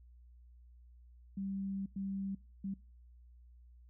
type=tone bursts at uneven times; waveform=sine; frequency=195 Hz; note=G3; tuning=9 cents flat; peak=-36 dBFS; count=3; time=1.37-1.86 / 1.96-2.35 / 2.64-2.74 s; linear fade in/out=5 ms; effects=noise-tail reverb RT60 0.4 s tail -25 dB re dry + added 60 Hz sine -56 dBFS peak until 3.89 s